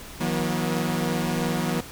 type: tone cluster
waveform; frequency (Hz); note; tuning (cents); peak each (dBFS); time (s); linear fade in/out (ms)
sawtooth; 159.4 / 182.3 / 240.5; D#3 / F#3 / B3; +42 / -25 / -46; -24; 0.2-1.81; 10
effects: pink hiss -41 dBFS RMS until 1.91 s